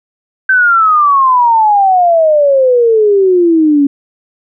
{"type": "exponential sweep", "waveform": "sine", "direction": "down", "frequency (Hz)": [1556, 277.2], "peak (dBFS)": -5, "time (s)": [0.49, 3.87], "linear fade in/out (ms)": 5, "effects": []}